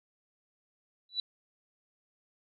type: tone with exponential growth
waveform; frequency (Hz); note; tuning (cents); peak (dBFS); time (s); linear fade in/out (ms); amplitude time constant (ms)
sine; 3954; B7; +1; -25; 1.09-1.2; 2; 23
effects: none